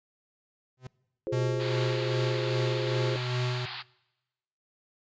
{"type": "tone with exponential growth", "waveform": "45% pulse", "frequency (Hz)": 128.1, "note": "C3", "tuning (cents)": -36, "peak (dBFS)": -36, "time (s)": [0.77, 0.87], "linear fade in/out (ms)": 5, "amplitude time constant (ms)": 20}
{"type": "chord", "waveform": "sine", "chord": "F minor", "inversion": "none", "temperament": "equal", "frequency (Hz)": [349.2, 415.3, 523.3], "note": ["F4", "Ab4", "C5"], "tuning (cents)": [0, 0, 0], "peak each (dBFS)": -34, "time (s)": [1.27, 3.16], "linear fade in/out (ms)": 0}
{"type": "tone with tremolo", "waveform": "square", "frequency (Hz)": 124.6, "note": "B2", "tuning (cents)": 16, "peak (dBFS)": -27, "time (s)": [1.32, 3.66], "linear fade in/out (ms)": 10, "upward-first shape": "sine", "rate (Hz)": 2.5, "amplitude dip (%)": 40}
{"type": "band-pass noise", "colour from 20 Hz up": "white", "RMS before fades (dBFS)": -39, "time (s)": [1.59, 3.83], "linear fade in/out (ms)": 20, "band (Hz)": [720, 4700], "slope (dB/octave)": 96}
{"effects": ["noise-tail reverb RT60 1.0 s tail -23 dB re dry", "resampled to 16000 Hz"]}